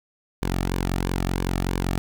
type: tone with flanger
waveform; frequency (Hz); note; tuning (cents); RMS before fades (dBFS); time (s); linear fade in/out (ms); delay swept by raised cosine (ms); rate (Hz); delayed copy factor
sawtooth; 45.29; F#1; -36; -25; 0.42-1.98; 0; 1.5 to 2; 3; -0.55
effects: none